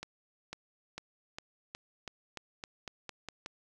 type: accelerating click train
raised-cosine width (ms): 0.2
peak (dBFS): -23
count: 12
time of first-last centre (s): 0.03-3.461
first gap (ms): 500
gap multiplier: 0.9
effects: none